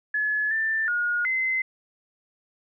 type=tone with pitch steps; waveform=sine; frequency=1707 / 1777 / 1437 / 2057 Hz; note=G#6 / A6 / F6 / C7; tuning=+47 / +17 / +49 / -30 cents; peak=-22 dBFS; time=0.14-1.62 s; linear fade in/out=5 ms; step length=370 ms; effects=none